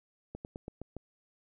slowing click train, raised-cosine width 2 ms, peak -27 dBFS, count 6, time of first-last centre 0.35-0.967 s, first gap 99 ms, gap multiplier 1.11, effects none

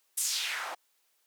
white noise with band-pass filter sweep, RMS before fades -33 dBFS, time 0.17-0.75 s, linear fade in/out 10 ms, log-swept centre 10000 to 720 Hz, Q 2, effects white hiss -72 dBFS RMS until 1.26 s + high-pass 400 Hz 12 dB/octave

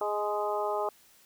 harmonic tone with a mistuned harmonic, 207.7 Hz, G#3, in tune, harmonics 2 / 3 / 4 / 5 / 6, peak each -33 / -33 / -33 / -37 / -37 dBFS, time 0.01-0.89 s, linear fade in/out 2 ms, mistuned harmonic 4, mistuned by +16 cents, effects white hiss -60 dBFS RMS until 1.25 s

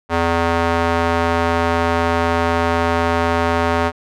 square tone with band-pass filter, 84 Hz, E2, 33 cents sharp, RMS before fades -17 dBFS, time 0.09-3.92 s, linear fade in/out 50 ms, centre 970 Hz, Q 0.81, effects none

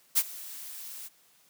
blue noise with ADSR envelope, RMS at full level -21 dBFS, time 0.15-1.09 s, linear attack 28 ms, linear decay 49 ms, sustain -21 dB, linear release 25 ms, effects white hiss -63 dBFS RMS until 1.49 s + high-pass 100 Hz 12 dB/octave

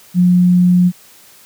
sine tone, 178.9 Hz, F3, 42 cents sharp, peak -7 dBFS, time 0.14-0.92 s, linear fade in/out 50 ms, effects white hiss -44 dBFS RMS until 1.45 s + high-pass 60 Hz 12 dB/octave

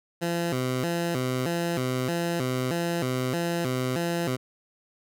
15% pulse tone with vibrato, 147.8 Hz, D3, 11 cents sharp, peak -19 dBFS, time 0.21-4.37 s, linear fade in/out 20 ms, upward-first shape square, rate 1.6 Hz, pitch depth 250 cents each way, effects none

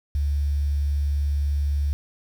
sine tone with quantisation, 71.8 Hz, D2, 39 cents flat, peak -20 dBFS, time 0.15-1.93 s, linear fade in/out 0 ms, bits 8, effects none

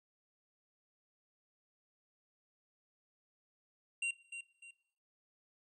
square tone with echo, 2760 Hz, F7, 21 cents flat, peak -34 dBFS, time 4.02-4.11 s, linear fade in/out 5 ms, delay 300 ms, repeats 2, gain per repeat -9 dB, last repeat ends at 4.71 s, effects noise-tail reverb RT60 0.6 s tail -18 dB re dry + resampled to 24000 Hz

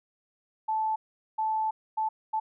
sine tone bursts at uneven times, 874 Hz, A5, 12 cents flat, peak -25 dBFS, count 4, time 0.68-0.96 / 1.38-1.71 / 1.97-2.09 / 2.33-2.4 s, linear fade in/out 10 ms, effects none

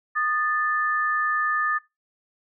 sine tone pair together, 1230.4 / 1760 Hz, D#6 / A6, -20 / 0 cents, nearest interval tritone, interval 620 cents, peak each -24 / -24 dBFS, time 0.15-1.79 s, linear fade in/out 20 ms, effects noise-tail reverb RT60 0.2 s tail -18 dB re dry

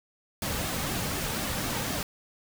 pink noise with flanger, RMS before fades -31 dBFS, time 0.42-2.03 s, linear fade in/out 2 ms, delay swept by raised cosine 2 to 3 ms, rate 4 Hz, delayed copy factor -0.5, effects none

